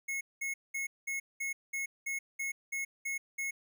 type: tone bursts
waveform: square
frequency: 2177 Hz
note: C#7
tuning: 32 cents flat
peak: -34 dBFS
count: 11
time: 0.08-3.51 s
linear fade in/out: 10 ms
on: 130 ms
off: 200 ms
effects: none